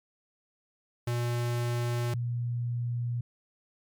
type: tone pair in turn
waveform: square / sine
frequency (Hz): 120 / 120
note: B2 / B2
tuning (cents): -49 / -49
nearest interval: unison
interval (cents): 0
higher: neither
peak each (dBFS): -28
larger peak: neither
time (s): 1.07-2.14 / 2.14-3.21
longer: neither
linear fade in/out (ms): 5
effects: MP3 96 kbps